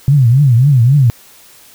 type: tone with vibrato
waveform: sine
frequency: 130 Hz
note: C3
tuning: 11 cents flat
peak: -5 dBFS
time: 0.08-1.1 s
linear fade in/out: 0 ms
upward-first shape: triangle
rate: 3.7 Hz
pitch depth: 260 cents each way
effects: white hiss -42 dBFS RMS until 1.74 s